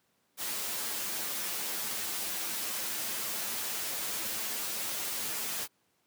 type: noise with comb filter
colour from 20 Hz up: white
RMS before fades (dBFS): -35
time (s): 0.37-5.68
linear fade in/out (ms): 50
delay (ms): 9.2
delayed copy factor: +0.7
effects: pink hiss -73 dBFS RMS until 6.06 s + high-pass 150 Hz 12 dB/octave